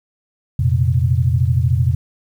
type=chord; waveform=sine; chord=F suspended fourth; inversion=none; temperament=equal with one note detuned; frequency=87.31 / 117.69 / 130.81 Hz; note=F2 / Bb2 / C3; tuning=0 / +17 / 0 cents; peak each=-17 dBFS; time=0.59-1.95 s; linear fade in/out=5 ms; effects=8-bit